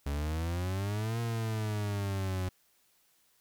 40% pulse exponential two-way sweep, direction up then down, 69.6 to 117.4 to 91.4 Hz, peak -30 dBFS, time 0.06-2.49 s, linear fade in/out 5 ms, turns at 1.2 s, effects white hiss -69 dBFS RMS until 3.4 s

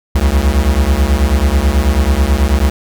square beating tone pair, 64.2 / 73.4 Hz, C2 / D2, -32 / 0 cents, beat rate 9.2 Hz, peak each -13 dBFS, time 0.15-2.7 s, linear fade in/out 5 ms, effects none

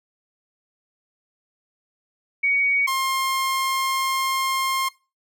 sine / sawtooth tone pair in turn, 2246 / 1063.7 Hz, C#7 / C6, +22 / +28 cents, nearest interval octave + minor second, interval 1294 cents, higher first, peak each -17 dBFS, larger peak neither, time 2.43-2.87 / 2.87-4.89 s, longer second, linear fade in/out 10 ms, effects noise-tail reverb RT60 0.3 s tail -22 dB re dry

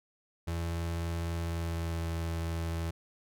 35% pulse tone with pitch glide, 84 to 82.99 Hz, E2 to E2, +33 to +12 cents, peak -30 dBFS, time 0.47-2.91 s, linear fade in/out 10 ms, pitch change -21 cents, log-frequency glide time 1.39-2.07 s, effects none

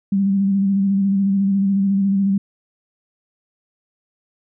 sine tone with vibrato, 196.4 Hz, G3, 4 cents sharp, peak -14 dBFS, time 0.12-2.38 s, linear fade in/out 5 ms, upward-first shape square, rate 14 Hz, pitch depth 26 cents each way, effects none

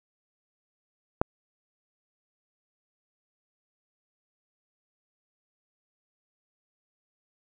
click, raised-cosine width 1 ms, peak -7 dBFS, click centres 1.215 s, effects none

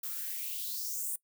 violet noise with high-pass filter sweep, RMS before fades -37 dBFS, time 0.03-1.16 s, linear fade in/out 5 ms, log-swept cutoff 1100 to 9400 Hz, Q 3.8, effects noise-tail reverb RT60 0.1 s tail -21 dB re dry

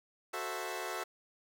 15% pulse chord, F# half-diminished seventh, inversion none, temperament equal, 370 / 440 / 523.3 / 659.3 Hz, F#4 / A4 / C5 / E5, 0 / 0 / 0 / 0 cents, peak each -35 / -36 / -38 / -36 dBFS, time 0.33-1.04 s, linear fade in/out 10 ms, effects none

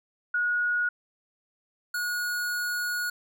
sine / square tone pair in turn, 1450 / 1450 Hz, F#6 / F#6, -35 / -35 cents, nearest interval unison, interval 0 cents, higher neither, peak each -23 / -28 dBFS, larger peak first, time 0.34-0.89 / 1.94-3.1 s, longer second, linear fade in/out 5 ms, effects none

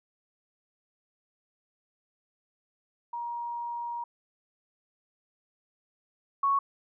sine tone pair in turn, 947 / 1108.6 Hz, A#5 / C#6, +27 / 0 cents, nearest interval minor third, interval 273 cents, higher second, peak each -32 / -22 dBFS, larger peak second, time 3.13-4.04 / 6.43-6.59 s, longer first, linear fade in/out 5 ms, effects none

